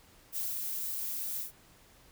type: noise with ADSR envelope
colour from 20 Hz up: violet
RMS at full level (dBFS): -34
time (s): 0.32-1.52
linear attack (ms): 47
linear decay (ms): 170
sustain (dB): -2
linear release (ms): 120
effects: pink hiss -60 dBFS RMS until 2.11 s